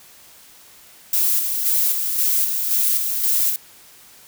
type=noise with tremolo; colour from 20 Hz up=violet; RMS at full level=-18 dBFS; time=1.13-3.56 s; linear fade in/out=2 ms; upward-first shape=square; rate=1.9 Hz; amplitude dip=40%; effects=white hiss -47 dBFS RMS until 4.27 s